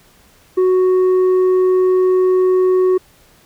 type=tone with tanh clipping; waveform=sine; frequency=370 Hz; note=F#4; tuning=in tune; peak=-11 dBFS; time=0.57-2.98 s; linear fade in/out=10 ms; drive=4 dB; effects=pink hiss -50 dBFS RMS until 3.45 s